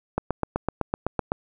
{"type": "click train", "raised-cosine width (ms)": 1, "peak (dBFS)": -9, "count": 10, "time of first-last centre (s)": [0.18, 1.319], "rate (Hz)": 7.9, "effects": []}